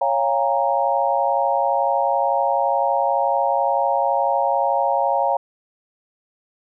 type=chord; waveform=sine; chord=Bb minor seventh; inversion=first; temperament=equal with one note detuned; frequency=554.4 / 698.5 / 810.2 / 932.3 Hz; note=Db5 / F5 / Ab5 / Bb5; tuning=0 / 0 / -43 / 0 cents; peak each=-22 dBFS; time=0.01-5.37 s; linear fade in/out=5 ms; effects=none